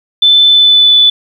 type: tone with pitch glide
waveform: sine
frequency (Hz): 3520 to 3482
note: A7 to A7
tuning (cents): 0 to -19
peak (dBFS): -3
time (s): 0.22-1.1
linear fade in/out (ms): 5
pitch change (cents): -19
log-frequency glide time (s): 0.47-0.96
effects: 7-bit